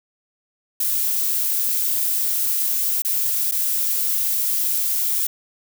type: noise with dropouts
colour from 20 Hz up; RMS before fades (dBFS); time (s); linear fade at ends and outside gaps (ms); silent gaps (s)
violet; -21; 0.8-5.27; 5; 3.021-3.048 / 3.513-3.52
effects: none